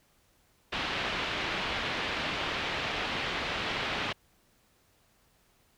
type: low-pass noise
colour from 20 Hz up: white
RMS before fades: -33 dBFS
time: 0.72-4.13 s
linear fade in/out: 10 ms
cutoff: 3400 Hz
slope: 24 dB/octave
effects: pink hiss -67 dBFS RMS until 5.77 s